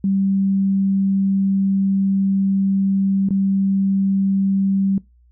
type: tone with dropouts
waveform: sine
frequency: 194.7 Hz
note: G3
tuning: 12 cents flat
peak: -15 dBFS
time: 0.04-4.98 s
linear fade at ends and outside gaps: 2 ms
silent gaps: 3.288-3.306 s
effects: noise-tail reverb RT60 0.2 s tail -22 dB re dry + added 60 Hz sine -50 dBFS peak until 5.31 s